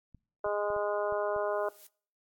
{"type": "clicks", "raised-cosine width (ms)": 5, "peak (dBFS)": -39, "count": 6, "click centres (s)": [0.147, 0.463, 0.703, 0.764, 1.124, 1.363]}
{"type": "harmonic tone", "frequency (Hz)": 206.5, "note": "G#3", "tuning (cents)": -10, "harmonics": [2, 3, 4, 5, 6, 7], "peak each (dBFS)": [-34, -31, -40, -38, -41, -42], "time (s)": [0.44, 1.69], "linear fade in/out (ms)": 5}
{"type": "noise with exponential growth", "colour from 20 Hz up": "blue", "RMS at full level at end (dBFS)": -50, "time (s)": [1.31, 1.87], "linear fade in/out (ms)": 5, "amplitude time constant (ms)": 120}
{"effects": ["noise-tail reverb RT60 0.5 s tail -23 dB re dry", "AAC 64 kbps"]}